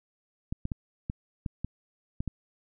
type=clicks; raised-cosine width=5 ms; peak=-19 dBFS; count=8; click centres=0.525 / 0.654 / 0.718 / 1.099 / 1.462 / 1.646 / 2.205 / 2.277 s; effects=none